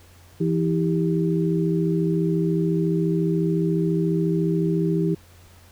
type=tone cluster; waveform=sine; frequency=166.6 / 321.7 / 395.9 Hz; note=E3 / E4 / G4; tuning=+19 / -42 / +17 cents; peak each=-21 / -25 / -25 dBFS; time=0.4-5.15 s; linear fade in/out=10 ms; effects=added 88 Hz sine -49 dBFS peak until 5.71 s + pink hiss -53 dBFS RMS until 5.71 s